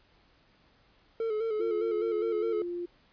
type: tone with vibrato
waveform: triangle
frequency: 440 Hz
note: A4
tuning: in tune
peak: -26 dBFS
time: 1.2-2.62 s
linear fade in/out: 2 ms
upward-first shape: square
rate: 4.9 Hz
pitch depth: 50 cents each way
type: tone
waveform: sine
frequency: 349.2 Hz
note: F4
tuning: in tune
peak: -32 dBFS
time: 1.59-2.86 s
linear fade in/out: 10 ms
effects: pink hiss -64 dBFS RMS until 3.12 s + resampled to 11025 Hz